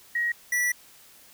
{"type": "tone pair in turn", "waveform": ["sine", "square"], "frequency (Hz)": [1895, 1955], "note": ["A#6", "B6"], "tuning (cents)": [28, -18], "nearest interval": "minor second", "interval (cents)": 54, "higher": "second", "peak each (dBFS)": -23, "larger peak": "neither", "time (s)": [[0.15, 0.32], [0.52, 0.72]], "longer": "second", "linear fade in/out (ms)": 5, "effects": ["white hiss -53 dBFS RMS until 1.33 s"]}